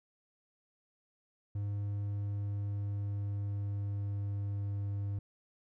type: tone with pitch glide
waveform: triangle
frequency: 101.8 to 100.57 Hz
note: G#2 to G2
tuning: -34 to +45 cents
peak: -31 dBFS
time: 1.55-5.19 s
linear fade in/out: 5 ms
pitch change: -21 cents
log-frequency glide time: 1.68-4.98 s
effects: none